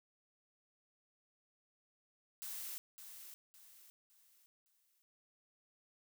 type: noise with echo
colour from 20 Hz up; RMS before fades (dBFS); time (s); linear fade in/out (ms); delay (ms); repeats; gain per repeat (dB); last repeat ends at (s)
blue; -45; 2.42-2.78; 0; 560; 4; -8; 5.02
effects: none